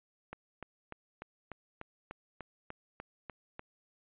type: click train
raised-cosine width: 0.5 ms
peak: -27 dBFS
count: 12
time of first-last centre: 0.33-3.594 s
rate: 3.37 Hz
effects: resampled to 8000 Hz